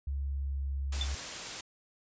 sine tone with pitch glide, 69.3 to 68.58 Hz, C#2 to C#2, 0 to -18 cents, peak -31 dBFS, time 0.07-1.15 s, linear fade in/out 5 ms, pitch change -18 cents, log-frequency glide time 0.18-0.65 s
white noise, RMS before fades -39 dBFS, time 0.92-1.61 s, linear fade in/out 5 ms
sine tone with exponential decay, 3520 Hz, A7, in tune, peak -28 dBFS, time 1.01-1.1 s, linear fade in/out 2 ms, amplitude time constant 19 ms
effects resampled to 16000 Hz

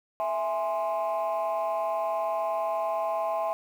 sine chord, E augmented, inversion none, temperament equal, 659.3 / 830.6 / 1046.5 Hz, E5 / G#5 / B#5, 0 / 0 / 0 cents, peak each -27 / -30 / -31 dBFS, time 0.2-3.53 s, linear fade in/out 0 ms, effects tanh soft clip ceiling -21 dBFS + 9-bit

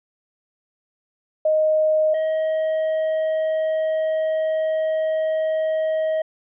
sine / triangle tone pair in turn, 622.3 / 632.1 Hz, D#5 / D#5, 0 / +27 cents, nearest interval unison, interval 27 cents, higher second, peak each -15 / -17 dBFS, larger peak first, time 1.45-2.14 / 2.14-6.22 s, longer second, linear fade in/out 5 ms, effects resampled to 8000 Hz

